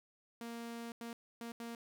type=tone bursts at uneven times; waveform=sawtooth; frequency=233.1 Hz; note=A#3; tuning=in tune; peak=-39 dBFS; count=4; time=0.41-0.92 / 1.01-1.13 / 1.41-1.52 / 1.6-1.75 s; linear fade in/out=2 ms; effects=none